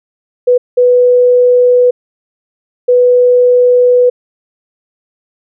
sine tone bursts at uneven times, 493.9 Hz, B4, in tune, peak -4 dBFS, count 3, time 0.47-0.58 / 0.77-1.91 / 2.88-4.1 s, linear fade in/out 10 ms, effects none

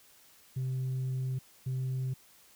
sine tone pair in turn, 130 / 130 Hz, C3 / C3, -11 / -11 cents, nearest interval unison, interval 0 cents, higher neither, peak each -28 dBFS, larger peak neither, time 0.56-1.39 / 1.66-2.14 s, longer first, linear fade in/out 10 ms, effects tanh soft clip ceiling -29 dBFS + white hiss -60 dBFS RMS until 2.55 s

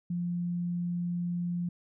sine tone, 174.61 Hz, F3, in tune, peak -29 dBFS, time 0.1-1.69 s, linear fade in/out 5 ms, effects none

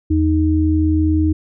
sine tone pair together, 82.41 / 311.1 Hz, E2 / D#4, 0 / 0 cents, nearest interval octave + major seventh, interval 2300 cents, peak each -15 dBFS, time 0.1-1.33 s, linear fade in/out 10 ms, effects none

